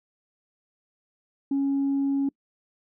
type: tone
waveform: sine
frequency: 276.5 Hz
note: C#4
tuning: 4 cents flat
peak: -20 dBFS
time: 1.51-2.29 s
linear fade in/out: 5 ms
effects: noise-tail reverb RT60 0.1 s tail -26 dB re dry + tanh soft clip ceiling -19 dBFS